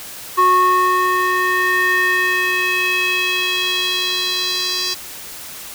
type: tone with band-pass filter sweep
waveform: square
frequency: 366.2 Hz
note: F#4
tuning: 18 cents flat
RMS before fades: -17 dBFS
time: 0.37-4.95 s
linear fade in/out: 20 ms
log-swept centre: 1100 to 4800 Hz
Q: 3.5
effects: white hiss -33 dBFS RMS until 5.74 s